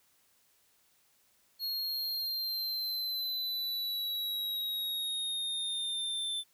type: linear sweep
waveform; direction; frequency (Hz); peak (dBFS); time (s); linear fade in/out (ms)
square; down; 4303 to 3529; -33; 1.59-6.44; 50
effects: white hiss -69 dBFS RMS until 6.53 s